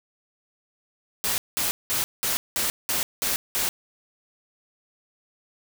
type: noise bursts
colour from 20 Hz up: white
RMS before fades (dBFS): -25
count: 8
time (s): 1.24-3.69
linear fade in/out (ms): 0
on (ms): 140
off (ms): 190
effects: none